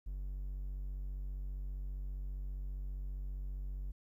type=tone; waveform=triangle; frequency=47.51 Hz; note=F#1; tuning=47 cents sharp; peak=-36 dBFS; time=0.06-3.92 s; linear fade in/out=10 ms; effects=13-bit